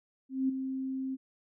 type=tone with ADSR envelope; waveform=sine; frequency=264.2 Hz; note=C4; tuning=17 cents sharp; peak=-24 dBFS; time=0.29-1.17 s; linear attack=200 ms; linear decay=10 ms; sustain=-8 dB; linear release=32 ms; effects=none